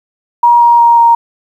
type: tone with pitch steps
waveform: sine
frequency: 951 / 945 / 939 / 933 Hz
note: A#5 / A#5 / A#5 / A#5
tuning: +34 / +23 / +12 / +1 cents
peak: -3 dBFS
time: 0.43-1.15 s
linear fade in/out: 5 ms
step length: 180 ms
effects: 7-bit